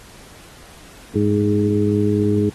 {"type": "harmonic tone with a mistuned harmonic", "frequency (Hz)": 103.83, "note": "G#2", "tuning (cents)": 0, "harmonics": [1, 2, 3, 4], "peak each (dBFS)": [-20, -20, -20, -20], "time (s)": [1.15, 2.5], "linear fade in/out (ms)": 10, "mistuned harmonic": 1, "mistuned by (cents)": -19, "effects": ["pink hiss -44 dBFS RMS until 2.54 s", "AAC 32 kbps"]}